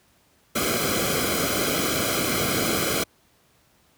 pink noise with comb filter, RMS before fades -24 dBFS, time 0.55-3.04 s, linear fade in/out 10 ms, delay 1.1 ms, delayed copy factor -0.8, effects pink hiss -61 dBFS RMS until 3.97 s + high-pass 60 Hz 12 dB/octave

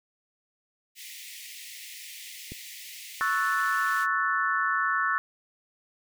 pink high-pass noise, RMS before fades -43 dBFS, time 0.95-4.07 s, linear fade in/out 50 ms, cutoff 1900 Hz, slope 96 dB/octave
click, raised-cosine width 3 ms, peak -26 dBFS, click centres 2.52 s
sine chord, F# minor seventh, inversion second, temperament equal, 1108.7 / 1318.5 / 1480 / 1760 Hz, C#6 / E6 / F#6 / A6, 0 / 0 / 0 / 0 cents, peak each -29 dBFS, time 3.21-5.18 s, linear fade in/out 0 ms
effects none

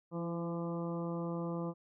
harmonic tone with a mistuned harmonic, 170 Hz, F3, 46 cents flat, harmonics 1 / 2 / 3 / 4 / 5 / 6 / 7, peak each -37 / -41 / -42 / -50 / -51 / -49 / -50 dBFS, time 0.11-1.74 s, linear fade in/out 50 ms, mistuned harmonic 2, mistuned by -21 cents, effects none

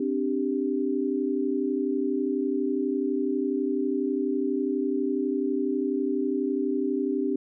sine chord, C suspended second, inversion none, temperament equal, 261.6 / 293.7 / 392 Hz, C4 / D4 / G4, 0 / 0 / 0 cents, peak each -28 dBFS, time 0-7.36 s, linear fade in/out 5 ms, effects none

